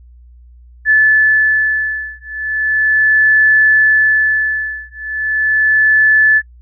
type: beating tone pair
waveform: sine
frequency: 1736 / 1736.37 Hz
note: A6 / A6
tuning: -24 / -23 cents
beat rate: 0.37 Hz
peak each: -12 dBFS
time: 0.85-6.42 s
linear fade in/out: 50 ms
effects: noise-tail reverb RT60 0.1 s tail -25 dB re dry + added 60 Hz sine -38 dBFS peak until 6.61 s